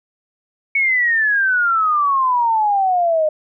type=exponential sweep; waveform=sine; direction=down; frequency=2234 to 608 Hz; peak=-13 dBFS; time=0.75-3.29 s; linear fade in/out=5 ms; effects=none